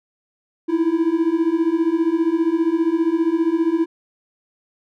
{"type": "beating tone pair", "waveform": "triangle", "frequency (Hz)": [320, 335], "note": ["D#4", "E4"], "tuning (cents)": [49, 28], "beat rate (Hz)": 15, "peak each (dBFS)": [-18, -16], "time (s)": [0.68, 3.86], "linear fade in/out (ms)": 20, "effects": []}